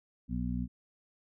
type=harmonic tone; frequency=61.1 Hz; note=B1; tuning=18 cents flat; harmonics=1 / 2 / 3 / 4; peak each=-36 / -39 / -36 / -36 dBFS; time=0.28-0.68 s; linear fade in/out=50 ms; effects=none